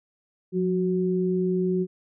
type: tone pair together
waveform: sine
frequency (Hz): 179.73 / 370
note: F3 / F#4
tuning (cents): +50 / 0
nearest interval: octave + minor second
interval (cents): 1250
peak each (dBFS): -24 / -24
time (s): 0.52-1.87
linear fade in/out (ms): 50
effects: none